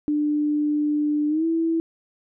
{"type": "tone with pitch glide", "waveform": "sine", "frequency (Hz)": [297.5, 328.2], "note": ["D4", "E4"], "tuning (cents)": [22, -8], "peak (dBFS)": -19, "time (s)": [0.08, 1.8], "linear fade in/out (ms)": 0, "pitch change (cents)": 170, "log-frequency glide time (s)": [1.28, 1.45], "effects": []}